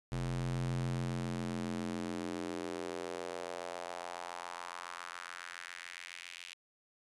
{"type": "tone with high-pass filter sweep", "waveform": "square", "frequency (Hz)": 43.6, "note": "F1", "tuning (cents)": -2, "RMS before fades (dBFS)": -40, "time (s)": [0.12, 6.54], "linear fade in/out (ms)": 0, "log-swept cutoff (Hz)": [89, 2700], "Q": 2.2, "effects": ["resampled to 24000 Hz"]}